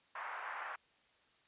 pink band-pass noise, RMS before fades -44 dBFS, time 0.15-0.76 s, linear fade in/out 5 ms, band 830 to 1900 Hz, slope 24 dB/octave, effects white hiss -70 dBFS RMS until 1.47 s + resampled to 8000 Hz

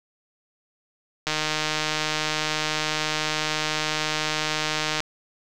click train, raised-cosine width 0.2 ms, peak -7 dBFS, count 576, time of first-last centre 1.27-5.004 s, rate 154 Hz, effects none

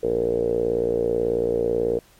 5% pulse tone with low-pass filter, 58.27 Hz, A#1, in tune, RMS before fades -22 dBFS, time 0.03-1.99 s, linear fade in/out 5 ms, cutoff 460 Hz, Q 9.5, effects pink hiss -55 dBFS RMS until 2.19 s + MP3 64 kbps

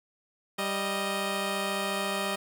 10% pulse tone pair together, 196 / 622.3 Hz, G3 / D#5, 0 / 0 cents, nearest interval octave + minor sixth, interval 2000 cents, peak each -23 dBFS, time 0.58-2.36 s, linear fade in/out 10 ms, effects none

